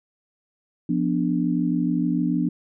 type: chord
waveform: sine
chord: B diminished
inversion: second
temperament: equal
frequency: 174.61 / 246.9 / 293.7 Hz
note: F3 / B3 / D4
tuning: 0 / 0 / 0 cents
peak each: -24 dBFS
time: 0.89-2.49 s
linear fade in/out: 5 ms
effects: none